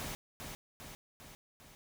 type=noise with echo; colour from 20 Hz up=pink; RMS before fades=-41 dBFS; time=0-0.15 s; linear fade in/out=0 ms; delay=400 ms; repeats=4; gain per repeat=-4 dB; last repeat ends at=1.75 s; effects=none